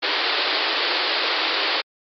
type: band-pass noise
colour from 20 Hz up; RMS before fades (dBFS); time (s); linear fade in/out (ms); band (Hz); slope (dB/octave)
white; -22; 0.02-1.82; 20; 300 to 4800; 96
effects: MP3 48 kbps